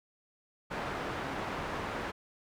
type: low-pass noise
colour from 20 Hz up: white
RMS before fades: -37 dBFS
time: 0.7-2.12 s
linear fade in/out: 20 ms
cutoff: 1300 Hz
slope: 12 dB/octave
effects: none